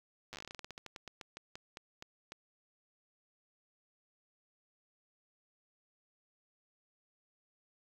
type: slowing click train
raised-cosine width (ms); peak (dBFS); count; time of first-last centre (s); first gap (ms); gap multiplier
0.2; -28; 25; 0.33-2.32; 8; 1.17
effects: 9-bit